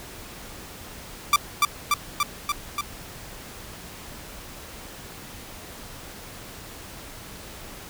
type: tone with echo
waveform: sawtooth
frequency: 1174.7 Hz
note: D6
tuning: in tune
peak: -10 dBFS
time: 1.33-1.36 s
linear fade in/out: 2 ms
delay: 290 ms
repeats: 5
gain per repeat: -2 dB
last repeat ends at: 2.81 s
effects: pink hiss -41 dBFS RMS until 7.89 s